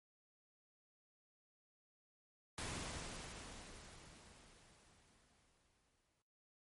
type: noise with exponential decay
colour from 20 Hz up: pink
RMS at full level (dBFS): -43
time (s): 2.58-6.22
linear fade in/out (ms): 2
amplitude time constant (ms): 790
effects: noise-tail reverb RT60 0.6 s tail -17 dB re dry + MP3 48 kbps